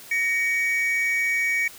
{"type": "tone pair together", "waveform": "triangle", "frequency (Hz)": [1867, 2260], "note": ["A#6", "C#7"], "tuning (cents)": [2, 33], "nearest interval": "minor third", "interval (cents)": 331, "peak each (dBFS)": [-25, -20], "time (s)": [0.11, 1.68], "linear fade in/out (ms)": 5, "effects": ["white hiss -44 dBFS RMS until 1.78 s"]}